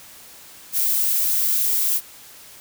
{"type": "noise", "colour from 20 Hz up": "violet", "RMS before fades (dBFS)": -20, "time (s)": [0.72, 2.01], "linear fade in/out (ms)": 50, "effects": ["white hiss -44 dBFS RMS until 2.6 s"]}